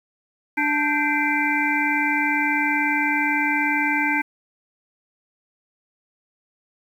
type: harmonic tone with a mistuned harmonic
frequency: 293.7 Hz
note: D4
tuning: in tune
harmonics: 1 / 3 / 5 / 7 / 8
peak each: -25 / -25 / -25 / -25 / -25 dBFS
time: 0.57-4.22 s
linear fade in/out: 10 ms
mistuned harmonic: 5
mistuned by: +110 cents
effects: 8-bit